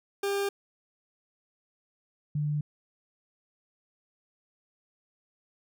40% pulse / sine tone pair in turn, 399.5 / 148.57 Hz, G4 / D3, +33 / +20 cents, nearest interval octave + perfect fourth, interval 1713 cents, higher first, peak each -26 dBFS, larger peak neither, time 0.23-0.49 / 2.35-2.61 s, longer neither, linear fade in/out 5 ms, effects none

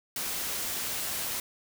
white noise, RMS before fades -33 dBFS, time 0.16-1.4 s, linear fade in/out 2 ms, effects none

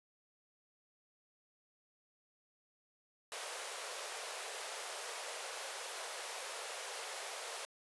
pink high-pass noise, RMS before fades -44 dBFS, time 3.32-7.65 s, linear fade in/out 0 ms, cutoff 440 Hz, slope 48 dB/octave, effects resampled to 24000 Hz

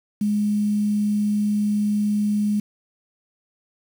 sine tone with quantisation, 208.2 Hz, G#3, 5 cents sharp, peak -18 dBFS, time 0.21-2.6 s, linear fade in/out 5 ms, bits 7, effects none

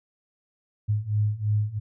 sine beating tone pair, 103.83 / 106.83 Hz, G#2 / G#2, 0 / +49 cents, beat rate 3 Hz, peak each -26 / -24 dBFS, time 0.88-1.8 s, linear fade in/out 20 ms, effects none

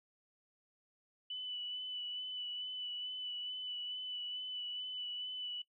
sine tone with vibrato, 2982 Hz, F#7, 13 cents sharp, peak -39 dBFS, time 1.3-5.62 s, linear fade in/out 5 ms, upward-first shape sine, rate 2.3 Hz, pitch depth 19 cents each way, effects noise-tail reverb RT60 0.1 s tail -19 dB re dry

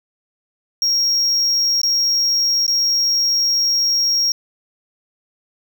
triangle tone with dropouts, 5588 Hz, F8, in tune, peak -13 dBFS, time 0.82-4.32 s, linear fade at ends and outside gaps 1 ms, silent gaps 1.816-1.833 / 2.665-2.679 s, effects none

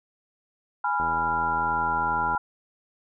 sine chord, F diminished, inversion first, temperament equal with one note detuned, 830.6 / 987.8 / 1384.9 Hz, Ab5 / Cb6 / F6, 0 / 0 / -15 cents, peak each -27 dBFS, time 0.84-2.38 s, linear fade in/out 5 ms
click train, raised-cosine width 2 ms, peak -24 dBFS, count 112, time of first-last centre 1-2.349 s, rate 82.3 Hz
effects none

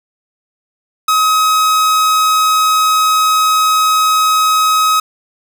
45% pulse tone, 1270 Hz, D#6, 35 cents sharp, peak -9 dBFS, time 1.08-5 s, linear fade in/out 5 ms, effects none

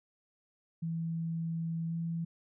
sine tone with pitch glide, 164.81 to 166.53 Hz, E3 to E3, 0 to +18 cents, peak -32 dBFS, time 0.82-2.25 s, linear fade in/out 10 ms, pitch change +18 cents, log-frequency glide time 1.88-1.94 s, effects none

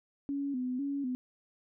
sine tone with vibrato, 266.1 Hz, C4, 29 cents sharp, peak -31 dBFS, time 0.29-1.15 s, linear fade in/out 0 ms, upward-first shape square, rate 2 Hz, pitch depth 92 cents each way, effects none

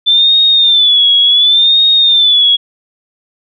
sine tone with vibrato, 3520 Hz, A7, in tune, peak -5 dBFS, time 0.06-2.57 s, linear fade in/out 20 ms, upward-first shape sine, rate 0.69 Hz, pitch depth 98 cents each way, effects none

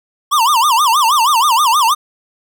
square tone with vibrato, 1046.5 Hz, C6, in tune, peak -10 dBFS, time 0.31-1.95 s, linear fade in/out 20 ms, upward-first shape sine, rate 6.3 Hz, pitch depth 280 cents each way, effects none

